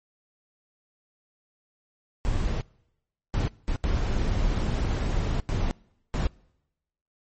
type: noise bursts at uneven times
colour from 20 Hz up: brown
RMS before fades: -25 dBFS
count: 6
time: 2.25-2.61 / 3.34-3.48 / 3.68-3.76 / 3.84-5.4 / 5.49-5.71 / 6.14-6.27 s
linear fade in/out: 0 ms
effects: noise-tail reverb RT60 0.9 s tail -25 dB re dry + MP3 32 kbps